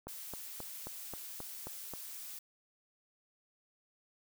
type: click train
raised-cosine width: 1 ms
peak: -29 dBFS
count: 8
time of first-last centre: 0.07-1.937 s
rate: 3.75 Hz
type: noise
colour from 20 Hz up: blue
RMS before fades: -46 dBFS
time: 0.08-2.39 s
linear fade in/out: 5 ms
effects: none